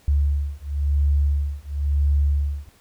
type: beating tone pair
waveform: sine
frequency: 71.2 / 72.17 Hz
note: C#2 / D2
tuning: +47 / -30 cents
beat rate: 0.97 Hz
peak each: -21 dBFS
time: 0.08-2.69 s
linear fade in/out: 0 ms
effects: pink hiss -56 dBFS RMS until 2.8 s